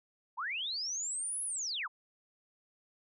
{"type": "linear two-way sweep", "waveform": "sine", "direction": "up then down", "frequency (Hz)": [848, 10710, 848], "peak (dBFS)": -34, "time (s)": [0.37, 1.88], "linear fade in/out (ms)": 20, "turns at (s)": 1.43, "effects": []}